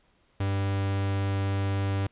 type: tone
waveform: 45% pulse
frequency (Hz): 98.2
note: G2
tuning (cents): +4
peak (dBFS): -25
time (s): 0.4-2.07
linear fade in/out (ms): 5
effects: pink hiss -66 dBFS RMS until 2.11 s + resampled to 8000 Hz